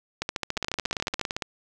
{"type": "two click trains", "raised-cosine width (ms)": 0.2, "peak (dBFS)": [-11, -10], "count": [16, 15], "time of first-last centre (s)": [[0.57, 1.422], [0.22, 1.213]], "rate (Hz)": [17.6, 14.1], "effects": []}